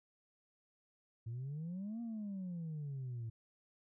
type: exponential two-way sweep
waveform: sine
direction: up then down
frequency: 111 to 237.5 to 111 Hz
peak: -38 dBFS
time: 1.26-3.3 s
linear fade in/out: 10 ms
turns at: 2.01 s
effects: tanh soft clip ceiling -38 dBFS